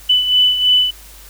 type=beating tone pair; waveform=sine; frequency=2991 / 2994.1 Hz; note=F#7 / F#7; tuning=+18 / +20 cents; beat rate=3.1 Hz; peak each=-11 / -18 dBFS; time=0.09-0.91 s; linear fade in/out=10 ms; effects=added 50 Hz sine -40 dBFS peak until 1.29 s + white hiss -41 dBFS RMS until 1.29 s